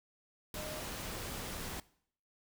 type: tone in noise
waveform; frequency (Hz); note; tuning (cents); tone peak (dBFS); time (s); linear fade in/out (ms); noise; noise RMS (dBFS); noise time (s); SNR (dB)
sine; 614; D#5; -23; -45; 0.56-0.8; 2; pink; -42; 0.54-1.8; -6
effects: noise-tail reverb RT60 0.6 s tail -20 dB re dry